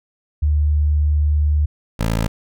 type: tone pair in turn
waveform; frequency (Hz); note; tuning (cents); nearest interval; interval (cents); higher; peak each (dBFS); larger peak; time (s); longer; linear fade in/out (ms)
sine / 15% pulse; 74.6 / 55.4; D2 / A1; +28 / +13; perfect fourth; 515; first; -13 / -11; second; 0.42-1.66 / 1.99-2.28; first; 10
effects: none